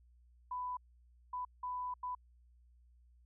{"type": "tone bursts at uneven times", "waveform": "sine", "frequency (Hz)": 996, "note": "B5", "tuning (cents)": 14, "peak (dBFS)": -37, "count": 4, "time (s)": [[0.51, 0.77], [1.33, 1.45], [1.63, 1.94], [2.03, 2.15]], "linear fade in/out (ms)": 5, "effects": ["added 60 Hz sine -62 dBFS peak until 3.25 s"]}